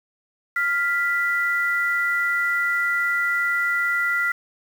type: tone pair together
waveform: sine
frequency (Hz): 1398.1 / 1975.5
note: F6 / B6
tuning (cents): +1 / 0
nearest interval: tritone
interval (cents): 599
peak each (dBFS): -22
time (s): 0.56-4.32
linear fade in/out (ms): 5
effects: 7-bit